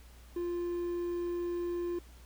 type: tone with quantisation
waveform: triangle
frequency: 348.6 Hz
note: F4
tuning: 3 cents flat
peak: -30 dBFS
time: 0.36-1.99 s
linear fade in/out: 5 ms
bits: 10
effects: added 60 Hz sine -52 dBFS peak until 2.25 s + pink hiss -60 dBFS RMS until 2.25 s